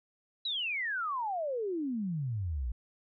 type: exponential sweep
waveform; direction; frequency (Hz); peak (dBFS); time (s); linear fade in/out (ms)
sine; down; 4005 to 55; -31; 0.45-2.72; 5
effects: none